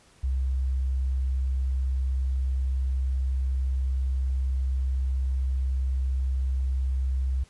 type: tone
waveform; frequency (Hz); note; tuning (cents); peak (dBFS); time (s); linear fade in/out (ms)
sine; 65.41; C2; 0; -23; 0.23-7.44; 10
effects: pink hiss -58 dBFS RMS until 7.49 s + resampled to 24000 Hz